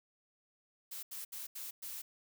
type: noise bursts at uneven times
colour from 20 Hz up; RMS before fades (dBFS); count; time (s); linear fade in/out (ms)
blue; -44; 5; 0.91-1.03 / 1.11-1.25 / 1.32-1.47 / 1.55-1.71 / 1.82-2.02; 10
effects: none